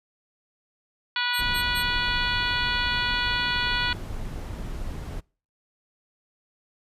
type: harmonic tone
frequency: 488.3 Hz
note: B4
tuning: 20 cents flat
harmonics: 2 / 3 / 4 / 5 / 6 / 7 / 8 / 9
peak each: -32 / -28 / -33 / -32 / -33 / -31 / -37 / -33 dBFS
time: 1.16-3.93 s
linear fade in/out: 2 ms
type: tone bursts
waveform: 10% pulse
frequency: 4141 Hz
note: C8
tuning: 19 cents flat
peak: -25 dBFS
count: 3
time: 1.33-1.831 s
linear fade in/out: 20 ms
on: 87 ms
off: 120 ms
type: noise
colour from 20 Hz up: brown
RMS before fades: -33 dBFS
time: 1.38-5.21 s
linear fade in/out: 20 ms
effects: noise-tail reverb RT60 0.4 s tail -26 dB re dry + resampled to 32000 Hz